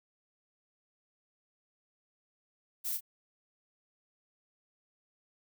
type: noise with echo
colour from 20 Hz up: violet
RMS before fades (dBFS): -35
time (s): 2.84-2.98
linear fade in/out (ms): 20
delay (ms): 29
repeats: 1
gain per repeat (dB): -8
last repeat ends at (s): 3.009
effects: none